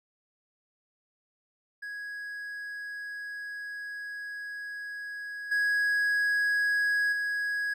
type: tone with level steps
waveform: triangle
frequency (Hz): 1661.2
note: G#6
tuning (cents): 0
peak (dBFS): -34 / -22 / -26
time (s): 1.82-7.74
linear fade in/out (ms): 10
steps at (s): 5.51 / 7.12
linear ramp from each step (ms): 10
effects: none